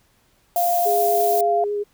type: tone with pitch glide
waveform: sine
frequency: 698.5 to 692.9 Hz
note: F5 to F5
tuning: 0 to -14 cents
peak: -17 dBFS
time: 0.56-1.64 s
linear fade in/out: 2 ms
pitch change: -14 cents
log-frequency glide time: 0.91-1.04 s
type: noise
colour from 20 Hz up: violet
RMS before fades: -27 dBFS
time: 0.56-1.41 s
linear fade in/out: 2 ms
type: tone with vibrato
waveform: sine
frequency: 411.8 Hz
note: G#4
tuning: 15 cents flat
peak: -21 dBFS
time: 0.85-1.84 s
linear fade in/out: 20 ms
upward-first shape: sine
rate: 8.3 Hz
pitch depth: 10 cents each way
effects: pink hiss -61 dBFS RMS until 1.93 s